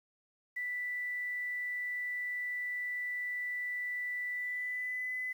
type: tone with pitch glide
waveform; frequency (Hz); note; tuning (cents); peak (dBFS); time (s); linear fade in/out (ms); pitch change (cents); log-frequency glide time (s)
sine; 1975.5 to 2009; B6 to B6; 0 to +29; -34; 0.56-5.33; 10; +29; 4.32-5.14
effects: 10-bit